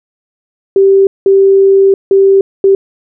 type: tone bursts at uneven times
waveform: sine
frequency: 390 Hz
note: G4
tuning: 9 cents flat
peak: -3 dBFS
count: 4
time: 0.76-1.07 / 1.26-1.94 / 2.11-2.41 / 2.64-2.75 s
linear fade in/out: 2 ms
effects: none